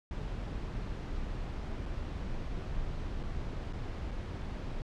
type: noise with dropouts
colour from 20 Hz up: brown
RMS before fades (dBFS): -37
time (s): 0.11-4.82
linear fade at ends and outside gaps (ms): 1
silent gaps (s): 1.856-1.86 / 3.231-3.235 / 3.727-3.733 / 4.11-4.114
effects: low-pass 5000 Hz 12 dB/octave